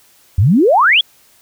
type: exponential sweep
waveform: sine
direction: up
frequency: 82.3 to 3495 Hz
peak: -7 dBFS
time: 0.38-1.01 s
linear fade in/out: 5 ms
effects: white hiss -50 dBFS RMS until 1.41 s